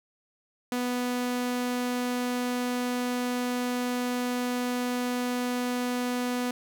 sawtooth tone, 246.9 Hz, B3, in tune, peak -23 dBFS, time 0.72-6.51 s, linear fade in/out 2 ms, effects none

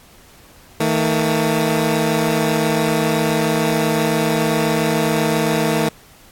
15% pulse tone pair together, 159.2 / 225.1 Hz, D#3 / A3, +40 / +40 cents, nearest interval tritone, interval 600 cents, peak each -12 dBFS, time 0.8-5.89 s, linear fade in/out 5 ms, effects pink hiss -47 dBFS RMS until 6.31 s + AAC 64 kbps

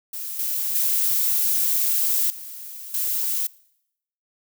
violet noise with level steps, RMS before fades -31 / -25 / -21 / -37 / -24 dBFS, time 0.13-3.47 s, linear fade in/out 5 ms, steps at 0.39 / 0.75 / 2.3 / 2.94 s, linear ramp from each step 2 ms, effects noise-tail reverb RT60 0.8 s tail -23 dB re dry

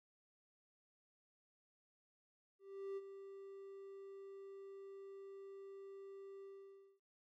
triangle tone with ADSR envelope, 392 Hz, G4, in tune, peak -39 dBFS, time 2.59-7 s, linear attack 380 ms, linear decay 34 ms, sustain -10 dB, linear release 570 ms, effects none

